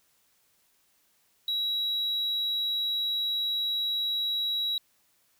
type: tone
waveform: triangle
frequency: 3880 Hz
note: B7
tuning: 31 cents flat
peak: -24 dBFS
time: 1.48-4.78 s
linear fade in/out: 2 ms
effects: tanh soft clip ceiling -21 dBFS + white hiss -68 dBFS RMS until 5.39 s